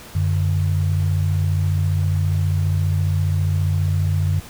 sine tone pair together, 93.3 / 148.1 Hz, F#2 / D3, +15 / +15 cents, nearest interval minor sixth, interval 800 cents, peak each -17 / -22 dBFS, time 0.15-4.4 s, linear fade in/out 5 ms, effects pink hiss -40 dBFS RMS until 4.49 s

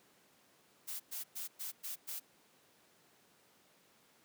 blue noise bursts, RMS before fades -42 dBFS, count 6, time 0.87-2.2 s, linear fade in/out 20 ms, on 130 ms, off 110 ms, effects pink hiss -67 dBFS RMS until 4.24 s + high-pass 200 Hz 12 dB/octave

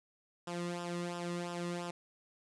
sawtooth tone with flanger, 174.1 Hz, F3, 5 cents flat, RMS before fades -39 dBFS, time 0.47-1.91 s, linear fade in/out 5 ms, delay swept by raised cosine 0.46 to 1.32 ms, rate 2.9 Hz, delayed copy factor -0.7, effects resampled to 22050 Hz + 10-bit

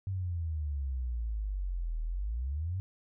sine exponential two-way sweep, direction down then up, 98 to 38.89 to 98 Hz, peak -31 dBFS, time 0.07-2.8 s, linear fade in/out 0 ms, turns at 2.02 s, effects none

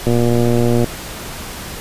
click train, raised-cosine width 2 ms, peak -3 dBFS, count 93, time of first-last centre 0.07-0.843 s, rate 119 Hz, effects pink hiss -29 dBFS RMS until 1.8 s + resampled to 32000 Hz

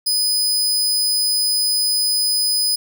sawtooth tone, 5000 Hz, D#8, 8 cents sharp, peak -13 dBFS, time 0.06-2.76 s, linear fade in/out 10 ms, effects 9-bit

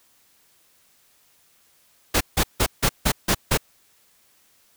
pink noise bursts, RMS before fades -19 dBFS, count 7, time 2.14-3.576 s, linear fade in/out 10 ms, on 68 ms, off 160 ms, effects white hiss -60 dBFS RMS until 4.76 s

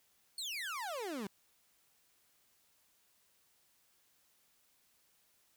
30% pulse exponential sweep, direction down, 4465 to 185.8 Hz, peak -36 dBFS, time 0.38-1.27 s, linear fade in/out 2 ms, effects white hiss -72 dBFS RMS until 5.56 s

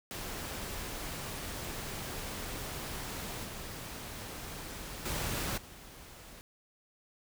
pink noise with level steps, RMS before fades -40 / -43 / -35 / -51 dBFS, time 0.11-6.41 s, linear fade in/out 0 ms, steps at 3.44 / 5.05 / 5.57 s, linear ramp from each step 10 ms, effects none

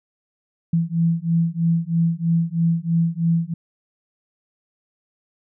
sine beating tone pair, 165.3 / 168.4 Hz, E3 / E3, +5 / +37 cents, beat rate 3.1 Hz, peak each -20 dBFS, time 0.73-3.54 s, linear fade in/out 5 ms, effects none

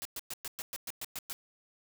white noise bursts, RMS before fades -39 dBFS, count 10, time 0.02-1.33 s, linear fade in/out 0 ms, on 32 ms, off 110 ms, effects none

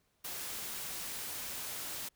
white noise, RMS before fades -41 dBFS, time 0.24-2.09 s, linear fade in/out 10 ms, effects pink hiss -75 dBFS RMS until 2.15 s

